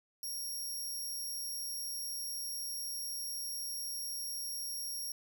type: tone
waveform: 15% pulse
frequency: 5588 Hz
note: F8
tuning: in tune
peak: -32 dBFS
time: 0.23-5.12 s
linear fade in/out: 2 ms
effects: none